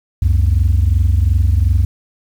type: tone pair together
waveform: sine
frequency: 68 / 90.77 Hz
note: C#2 / F#2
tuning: -33 / -33 cents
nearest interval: perfect fourth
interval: 500 cents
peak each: -11 dBFS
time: 0.22-1.85 s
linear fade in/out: 5 ms
effects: tanh soft clip ceiling -6 dBFS + 7-bit